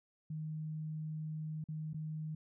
sine tone with dropouts, 155.56 Hz, D#3, in tune, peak -38 dBFS, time 0.3-2.35 s, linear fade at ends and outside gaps 5 ms, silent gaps 1.641-1.686 / 1.933-1.943 s, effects none

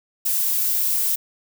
violet noise, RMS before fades -21 dBFS, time 0.25-1.16 s, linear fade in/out 10 ms, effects none

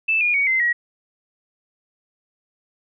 sine tone with pitch steps, 2637 / 2432 / 2243 / 2069 / 1908.2 Hz, E7 / D#7 / C#7 / C7 / A#6, 0 / -40 / +20 / -20 / +40 cents, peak -16 dBFS, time 0.08-0.73 s, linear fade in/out 10 ms, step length 130 ms, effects none

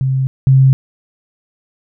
sine tone pair in turn, 132.6 / 133.28 Hz, C3 / C3, +23 / +32 cents, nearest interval unison, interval 9 cents, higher second, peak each -12 / -5 dBFS, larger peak second, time 0.01-0.27 / 0.47-0.73 s, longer neither, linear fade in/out 0 ms, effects none

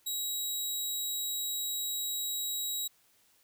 15% pulse tone, 3850 Hz, B7, 45 cents flat, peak -25 dBFS, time 0.06-2.88 s, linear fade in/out 10 ms, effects white hiss -67 dBFS RMS until 3.43 s

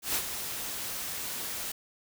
white noise with ADSR envelope, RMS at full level -28 dBFS, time 0.02-1.72 s, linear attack 130 ms, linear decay 68 ms, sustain -8 dB, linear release 4 ms, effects none

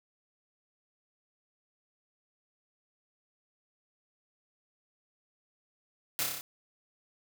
white noise with echo, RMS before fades -31 dBFS, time 6.19-6.23 s, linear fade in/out 0 ms, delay 30 ms, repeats 6, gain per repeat -2 dB, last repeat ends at 6.41 s, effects none

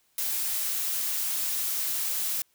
blue noise, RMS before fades -29 dBFS, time 0.18-2.42 s, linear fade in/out 2 ms, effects white hiss -68 dBFS RMS until 2.54 s

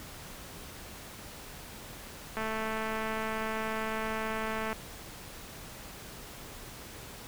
click train, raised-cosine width 0.5 ms, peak -20 dBFS, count 520, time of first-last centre 2.37-4.729 s, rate 220 Hz, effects pink hiss -46 dBFS RMS until 7.27 s

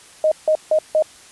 sine tone bursts, 622.3 Hz, D#5, in tune, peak -12 dBFS, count 4, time 0.24-1.024 s, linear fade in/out 2 ms, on 76 ms, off 160 ms, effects white hiss -45 dBFS RMS until 1.31 s + resampled to 24000 Hz

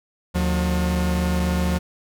45% pulse tone pair together, 75.6 / 179.03 Hz, D#2 / F3, -49 / +43 cents, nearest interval octave + minor third, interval 1492 cents, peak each -22 dBFS, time 0.34-1.79 s, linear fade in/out 20 ms, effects none

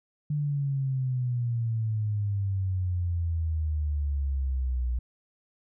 sine exponential sweep, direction down, 149.7 to 60 Hz, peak -25 dBFS, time 0.3-4.99 s, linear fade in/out 5 ms, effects none

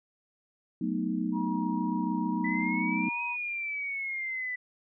sine chord, B dominant seventh, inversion second, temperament equal, 185 / 220 / 246.9 / 311.1 Hz, F#3 / A3 / B3 / D#4, 0 / 0 / 0 / 0 cents, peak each -33 dBFS, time 0.81-3.09 s, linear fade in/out 5 ms
sine tone with vibrato, 952 Hz, A#5, 36 cents sharp, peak -35 dBFS, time 1.32-3.37 s, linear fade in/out 50 ms, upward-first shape triangle, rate 2.1 Hz, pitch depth 10 cents each way
sine exponential two-way sweep, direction up then down, 1980 to 2522 to 1980 Hz, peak -31 dBFS, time 2.44-4.56 s, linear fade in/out 10 ms, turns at 3.23 s
effects none

